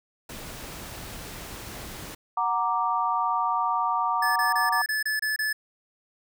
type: noise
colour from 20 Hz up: pink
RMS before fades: -39 dBFS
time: 0.29-2.15 s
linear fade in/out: 5 ms
type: chord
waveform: sine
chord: Gb augmented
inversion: none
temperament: equal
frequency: 740 / 932.3 / 1174.7 Hz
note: Gb5 / Bb5 / D6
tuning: 0 / 0 / 0 cents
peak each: -29 / -26 / -26 dBFS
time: 2.37-4.82 s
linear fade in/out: 5 ms
type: tone bursts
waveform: square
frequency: 1730 Hz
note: A6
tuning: 30 cents flat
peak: -25 dBFS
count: 8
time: 4.22-5.529 s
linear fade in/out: 5 ms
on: 140 ms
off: 27 ms
effects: none